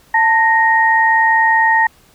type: tone pair together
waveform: sine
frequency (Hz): 889.7 / 1864.7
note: A5 / A#6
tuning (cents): +19 / 0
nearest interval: octave + minor second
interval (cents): 1281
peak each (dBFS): -12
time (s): 0.14-1.87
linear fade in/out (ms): 5
effects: pink hiss -50 dBFS RMS until 2.14 s